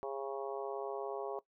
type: harmonic tone with a mistuned harmonic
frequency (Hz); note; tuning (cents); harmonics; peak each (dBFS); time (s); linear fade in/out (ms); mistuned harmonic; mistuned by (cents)
136.6; C#3; -25; 3 / 4 / 5 / 6 / 7 / 8; -41 / -43 / -45 / -47 / -48 / -49; 0.03-1.39; 0; 8; +18
effects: noise-tail reverb RT60 0.1 s tail -18 dB re dry